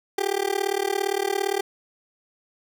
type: tone with amplitude modulation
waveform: 30% pulse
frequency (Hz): 395.2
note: G4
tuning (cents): +14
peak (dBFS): -16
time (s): 0.18-1.61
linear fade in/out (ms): 5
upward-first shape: sine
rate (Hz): 37.5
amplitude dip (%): 100
effects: none